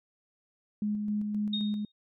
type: tone with tremolo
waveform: sine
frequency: 209.2 Hz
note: G#3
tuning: 13 cents sharp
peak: -27 dBFS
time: 0.82-1.85 s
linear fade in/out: 2 ms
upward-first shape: square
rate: 3.8 Hz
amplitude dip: 30%
type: tone with exponential decay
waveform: sine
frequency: 3714 Hz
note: A#7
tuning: 7 cents flat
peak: -28 dBFS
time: 1.53-1.92 s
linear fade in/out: 5 ms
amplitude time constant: 83 ms
effects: none